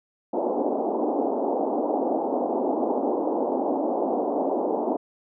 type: band-pass noise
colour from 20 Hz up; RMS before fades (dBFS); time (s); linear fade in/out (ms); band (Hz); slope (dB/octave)
pink; -25; 0.33-4.97; 10; 250 to 870; 48
effects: none